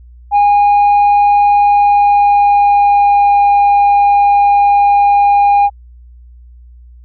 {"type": "tone with pitch glide", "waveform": "sine", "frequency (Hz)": [818, 810.9], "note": ["G#5", "G#5"], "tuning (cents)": [-26, -42], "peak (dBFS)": -3, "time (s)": [0.31, 5.7], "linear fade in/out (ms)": 50, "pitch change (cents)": -16, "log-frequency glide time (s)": [1.59, 3.4], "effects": ["tanh soft clip ceiling -5 dBFS", "added 60 Hz sine -35 dBFS peak until 7.04 s"]}